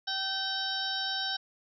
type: harmonic tone with a mistuned harmonic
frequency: 772 Hz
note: G5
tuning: 27 cents flat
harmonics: 1 / 2 / 4 / 5 / 6 / 7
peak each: -39 / -36 / -38 / -35 / -40 / -37 dBFS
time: 0.07-1.37 s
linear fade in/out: 10 ms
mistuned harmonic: 5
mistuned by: -20 cents
effects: none